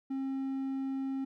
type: tone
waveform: triangle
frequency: 268.5 Hz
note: C4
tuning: 45 cents sharp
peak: -30 dBFS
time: 0.1-1.25 s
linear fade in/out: 10 ms
effects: none